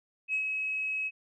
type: tone with ADSR envelope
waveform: sine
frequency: 2561 Hz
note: D#7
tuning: 49 cents sharp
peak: -25 dBFS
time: 0.28-1.11 s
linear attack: 58 ms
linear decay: 86 ms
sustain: -4 dB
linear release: 42 ms
effects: tanh soft clip ceiling -21 dBFS